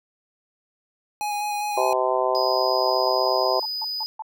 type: tone with vibrato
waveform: square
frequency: 830.6 Hz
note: G#5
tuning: in tune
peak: -25 dBFS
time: 1.21-1.93 s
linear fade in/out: 0 ms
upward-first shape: square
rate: 5 Hz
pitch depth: 11 cents each way
type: harmonic tone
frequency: 128.4 Hz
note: C3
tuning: 32 cents flat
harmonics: 3 / 4 / 5 / 6 / 7 / 8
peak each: -27 / -26 / -24 / -29 / -27 / -27 dBFS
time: 1.77-3.6 s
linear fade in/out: 5 ms
type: tone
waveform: triangle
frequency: 4978 Hz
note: D#8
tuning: in tune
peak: -25 dBFS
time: 2.35-4.06 s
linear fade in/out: 0 ms
type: tone bursts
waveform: sine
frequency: 880 Hz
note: A5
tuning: in tune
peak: -29 dBFS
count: 8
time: 2.87-4.222 s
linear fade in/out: 2 ms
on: 29 ms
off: 160 ms
effects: none